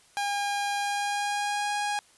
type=tone with pitch glide; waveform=sawtooth; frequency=810 to 823.7 Hz; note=G#5 to G#5; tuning=-43 to -14 cents; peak=-23 dBFS; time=0.17-1.99 s; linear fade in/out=0 ms; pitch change=+29 cents; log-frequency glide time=0.8-1.72 s; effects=white hiss -59 dBFS RMS until 2.17 s + resampled to 24000 Hz